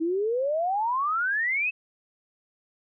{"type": "exponential sweep", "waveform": "sine", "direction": "up", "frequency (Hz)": [314.8, 2637], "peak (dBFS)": -23, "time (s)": [0, 1.71], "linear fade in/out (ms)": 20, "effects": []}